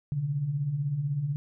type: beating tone pair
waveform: sine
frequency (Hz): 129.2 / 145.2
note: C3 / D3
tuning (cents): -21 / -19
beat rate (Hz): 16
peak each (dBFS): -35 / -27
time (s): 0.12-1.36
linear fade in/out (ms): 0
effects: none